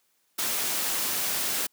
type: noise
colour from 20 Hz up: white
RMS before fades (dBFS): -28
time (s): 0.38-1.67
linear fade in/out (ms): 10
effects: white hiss -70 dBFS RMS until 1.72 s + high-pass 150 Hz 12 dB/octave